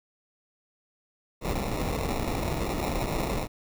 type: noise with sample-and-hold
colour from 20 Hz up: pink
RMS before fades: -29 dBFS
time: 1.41-3.48 s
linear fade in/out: 50 ms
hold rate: 1575 Hz
effects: none